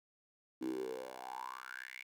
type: tone with high-pass filter sweep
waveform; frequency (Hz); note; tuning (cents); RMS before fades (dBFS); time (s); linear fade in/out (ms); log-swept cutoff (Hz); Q
10% pulse; 63.7; C2; -46; -44; 0.61-2.03; 10; 290 to 2300; 8.8
effects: none